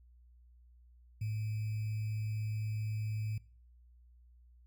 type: tone with sample-and-hold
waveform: sine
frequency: 107.9 Hz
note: A2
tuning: 33 cents flat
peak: -33 dBFS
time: 1.21-3.38 s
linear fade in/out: 5 ms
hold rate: 2450 Hz
effects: noise-tail reverb RT60 0.5 s tail -24 dB re dry + added 60 Hz sine -58 dBFS peak until 4.66 s